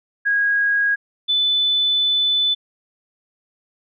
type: tone pair in turn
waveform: sine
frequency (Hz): 1644 / 3500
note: G#6 / A7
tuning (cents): -18 / -10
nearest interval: octave + minor second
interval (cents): 1308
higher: second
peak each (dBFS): -15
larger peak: neither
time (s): 0.25-0.96 / 1.28-2.55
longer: second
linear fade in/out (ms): 20
effects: none